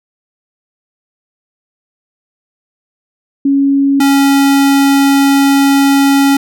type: tone pair in turn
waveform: sine / square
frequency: 277.2 / 277.2 Hz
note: C#4 / C#4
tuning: 0 / 0 cents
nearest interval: unison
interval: 0 cents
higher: neither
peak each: -7 dBFS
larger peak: neither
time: 3.45-4 / 4-6.37 s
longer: second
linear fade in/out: 5 ms
effects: none